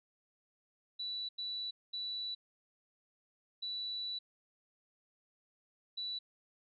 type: tone bursts at uneven times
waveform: sine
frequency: 3951 Hz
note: B7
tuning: in tune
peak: -37 dBFS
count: 5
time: 0.99-1.29 / 1.38-1.71 / 1.93-2.35 / 3.62-4.19 / 5.97-6.19 s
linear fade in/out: 10 ms
effects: none